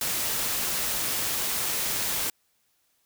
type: noise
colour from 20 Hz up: white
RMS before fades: -28 dBFS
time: 0.01-2.3 s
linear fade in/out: 2 ms
effects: white hiss -70 dBFS RMS until 3.05 s